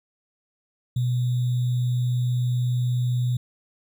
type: tone with sample-and-hold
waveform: sine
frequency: 123.47 Hz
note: B2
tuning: in tune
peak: -20 dBFS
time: 0.96-3.37 s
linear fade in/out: 5 ms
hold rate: 3675 Hz
effects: none